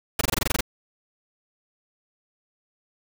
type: noise bursts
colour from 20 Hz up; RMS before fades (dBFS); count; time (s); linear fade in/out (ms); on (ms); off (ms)
pink; -22; 10; 0.19-0.608; 5; 22; 22
effects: none